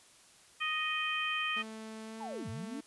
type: harmonic tone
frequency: 622.3 Hz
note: D#5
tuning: in tune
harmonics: 2 / 3 / 4 / 5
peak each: -37 / -38 / -35 / -38 dBFS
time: 0.6-1.63 s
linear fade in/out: 20 ms
type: tone with pitch glide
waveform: sawtooth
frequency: 220 to 223.3 Hz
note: A3 to A3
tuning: 0 to +26 cents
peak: -39 dBFS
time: 1.56-2.81 s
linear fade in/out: 10 ms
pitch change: +26 cents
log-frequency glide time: 2.04-2.2 s
type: linear two-way sweep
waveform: sine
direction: down then up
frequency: 932.3 to 89.2 to 310.4 Hz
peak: -39 dBFS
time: 2.2-2.81 s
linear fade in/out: 10 ms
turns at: 2.49 s
effects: white hiss -60 dBFS RMS until 2.86 s + resampled to 24000 Hz